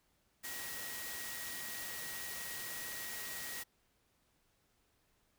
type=tone in noise; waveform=sine; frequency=1900 Hz; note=A#6; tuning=33 cents sharp; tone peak=-48 dBFS; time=0.43-3.64 s; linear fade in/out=20 ms; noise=white; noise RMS=-44 dBFS; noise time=0.43-3.64 s; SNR=-7 dB; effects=pink hiss -75 dBFS RMS until 5.38 s